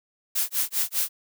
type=noise with tremolo; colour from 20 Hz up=blue; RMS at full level=-23 dBFS; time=0.35-1.09 s; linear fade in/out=10 ms; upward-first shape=sine; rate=5 Hz; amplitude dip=100%; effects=none